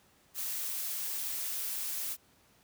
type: noise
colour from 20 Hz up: blue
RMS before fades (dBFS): -36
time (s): 0.34-2.17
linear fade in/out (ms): 50
effects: pink hiss -65 dBFS RMS until 2.63 s + high-pass 60 Hz 12 dB/octave